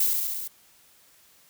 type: noise with echo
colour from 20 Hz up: violet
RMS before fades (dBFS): -22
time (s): 0-0.07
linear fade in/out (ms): 5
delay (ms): 68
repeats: 6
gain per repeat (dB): -2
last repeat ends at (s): 0.478
effects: white hiss -58 dBFS RMS until 1.49 s